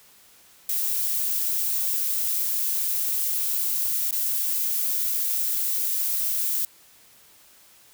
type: noise with dropouts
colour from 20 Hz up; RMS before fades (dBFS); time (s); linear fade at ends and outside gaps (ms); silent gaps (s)
violet; -25; 0.69-6.65; 2; 4.11-4.126
effects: white hiss -54 dBFS RMS until 7.93 s